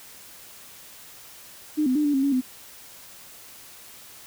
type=tone with pitch steps; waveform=sine; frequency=303.5 / 255.4 / 299.8 / 290.7 / 268.7 / 280.7 / 255.3 Hz; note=D#4 / C4 / D4 / D4 / C4 / C#4 / C4; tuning=-43 / -42 / +36 / -18 / +46 / +22 / -42 cents; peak=-19 dBFS; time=1.77-2.414 s; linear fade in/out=20 ms; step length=92 ms; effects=white hiss -46 dBFS RMS until 4.26 s